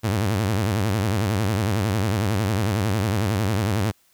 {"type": "tone with vibrato", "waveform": "sawtooth", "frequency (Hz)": 103.1, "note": "G#2", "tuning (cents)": -12, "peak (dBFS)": -16, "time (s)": [0.03, 3.92], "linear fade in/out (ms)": 20, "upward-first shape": "sine", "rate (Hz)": 11, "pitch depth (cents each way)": 190, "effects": ["white hiss -61 dBFS RMS until 4.13 s"]}